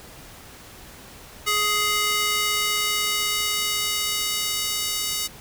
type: tone with high-pass filter sweep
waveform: square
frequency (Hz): 418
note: G#4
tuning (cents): +11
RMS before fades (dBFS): -24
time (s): 1.46-5.28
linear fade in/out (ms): 20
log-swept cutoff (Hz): 1500 to 4100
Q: 0.83
effects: pink hiss -44 dBFS RMS until 5.4 s